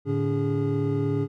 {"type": "tone cluster", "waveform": "triangle", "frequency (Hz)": [109.8, 146.3, 285.1, 409.9], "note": ["A2", "D3", "C#4", "G#4"], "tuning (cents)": [-3, -6, 49, -23], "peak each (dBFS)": -26, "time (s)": [0.05, 1.28], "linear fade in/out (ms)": 50, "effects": []}